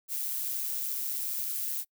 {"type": "noise with amplitude modulation", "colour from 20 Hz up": "violet", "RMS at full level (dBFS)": -31, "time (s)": [0.08, 1.85], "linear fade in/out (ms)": 50, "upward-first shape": "sine", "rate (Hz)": 134, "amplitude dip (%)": 45, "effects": ["noise-tail reverb RT60 0.1 s tail -26 dB re dry"]}